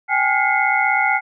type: tone cluster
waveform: sine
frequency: 781 / 837 / 1423 / 2049 / 2177 Hz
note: G5 / G#5 / F6 / C7 / C#7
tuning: -7 / +13 / +32 / -37 / -32 cents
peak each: -21 dBFS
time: 0.08-1.21 s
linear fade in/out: 50 ms
effects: none